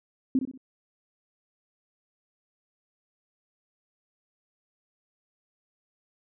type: tone with echo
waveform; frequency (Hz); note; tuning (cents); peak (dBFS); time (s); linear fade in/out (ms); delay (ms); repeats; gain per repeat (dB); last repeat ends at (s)
sine; 261.6; C4; 0; -19; 0.35-0.39; 2; 62; 3; -8; 0.576
effects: none